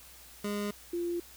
25% pulse / sine tone pair in turn, 205.6 / 345.8 Hz, G#3 / F4, -17 / -17 cents, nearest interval major sixth, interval 900 cents, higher second, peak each -28 / -30 dBFS, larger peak first, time 0.44-0.71 / 0.93-1.2 s, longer neither, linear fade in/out 5 ms, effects added 60 Hz sine -59 dBFS peak until 1.36 s + white hiss -53 dBFS RMS until 1.36 s

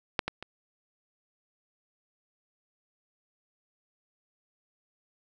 clicks, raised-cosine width 0.3 ms, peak -8 / -14 / -23 dBFS, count 3, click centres 0.192 / 0.28 / 0.426 s, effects none

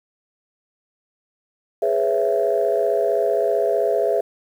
sine chord, C# minor seventh, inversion second, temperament just, 415.8 / 498.9 / 554.4 / 665.2 Hz, G#4 / B4 / C#5 / E5, +2 / +17 / 0 / +16 cents, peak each -21 / -23 / -24 / -20 dBFS, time 1.82-4.21 s, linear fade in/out 5 ms, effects tanh soft clip ceiling -8 dBFS + 8-bit

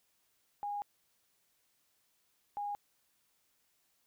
sine tone bursts at uneven times, 819 Hz, G#5, 24 cents flat, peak -35 dBFS, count 2, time 0.63-0.82 / 2.57-2.75 s, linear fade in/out 0 ms, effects white hiss -75 dBFS RMS until 4.06 s

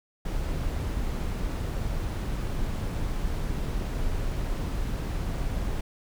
brown noise, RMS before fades -29 dBFS, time 0.25-5.81 s, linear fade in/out 5 ms, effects none

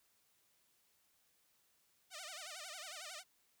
5% pulse tone with vibrato, 675 Hz, E5, 41 cents sharp, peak -35 dBFS, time 2.1-3.24 s, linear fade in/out 50 ms, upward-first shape sine, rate 11 Hz, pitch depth 220 cents each way, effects white hiss -75 dBFS RMS until 3.6 s

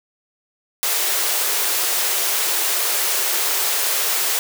white high-pass noise, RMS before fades -20 dBFS, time 0.83-4.39 s, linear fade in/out 0 ms, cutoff 340 Hz, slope 96 dB/octave, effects none

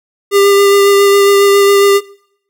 square tone with vibrato, 400 Hz, G4, 35 cents sharp, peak -6 dBFS, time 0.31-2.01 s, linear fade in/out 50 ms, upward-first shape sine, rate 7.3 Hz, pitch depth 12 cents each way, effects noise-tail reverb RT60 0.7 s tail -23 dB re dry

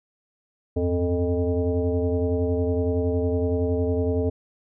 sine tone with frequency modulation, 261.6 Hz, C4, in tune, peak -20 dBFS, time 0.76-4.3 s, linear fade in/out 10 ms, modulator 178 Hz, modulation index 1.6, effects none

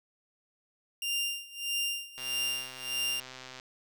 sawtooth tone with tremolo, 2794 Hz, F7, in tune, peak -25 dBFS, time 1.02-3.2 s, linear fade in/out 2 ms, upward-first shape sine, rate 1.6 Hz, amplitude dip 90%
click train, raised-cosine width 0.2 ms, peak -27 dBFS, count 184, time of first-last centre 2.18-3.599 s, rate 129 Hz
effects none

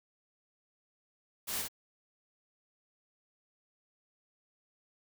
white noise with echo, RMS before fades -37 dBFS, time 1.47-1.63 s, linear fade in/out 20 ms, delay 55 ms, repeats 1, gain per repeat -2 dB, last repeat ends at 1.685 s, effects none

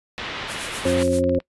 white low-pass noise, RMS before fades -31 dBFS, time 0.18-1.03 s, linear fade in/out 0 ms, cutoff 3500 Hz, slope 24 dB/octave
blue noise with tremolo, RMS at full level -29 dBFS, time 0.47-1.22 s, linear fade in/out 50 ms, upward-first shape sine, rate 7.6 Hz, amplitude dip 65%
harmonic tone, 89.2 Hz, F2, 37 cents sharp, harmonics 1 / 2 / 3 / 4 / 6, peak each -27 / -29 / -22 / -26 / -19 dBFS, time 0.85-1.39 s, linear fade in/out 5 ms
click train, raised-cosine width 0.3 ms, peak -24 dBFS, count 9, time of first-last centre 0.97-1.402 s, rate 18.5 Hz
effects noise-tail reverb RT60 0.1 s tail -21 dB re dry + resampled to 24000 Hz

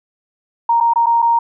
sine tone with dropouts, 932 Hz, A#5, 1 cent flat, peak -10 dBFS, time 0.69-1.39 s, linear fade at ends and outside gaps 5 ms, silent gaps 0.803-0.808 / 0.936-0.958 / 1.06-1.066 / 1.22-1.224 s, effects none

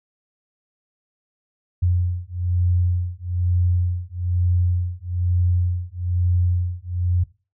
sine beating tone pair, 88.3 / 89.4 Hz, F2 / F2, +20 / +41 cents, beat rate 1.1 Hz, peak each -21 dBFS, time 1.82-7.24 s, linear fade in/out 10 ms, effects noise-tail reverb RT60 0.3 s tail -18 dB re dry

